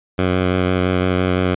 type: tone with vibrato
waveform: 10% pulse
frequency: 91.7 Hz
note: F#2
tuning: 15 cents flat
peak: -7 dBFS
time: 0.18-1.55 s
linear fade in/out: 10 ms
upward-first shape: sine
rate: 5.9 Hz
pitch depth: 19 cents each way
effects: resampled to 8000 Hz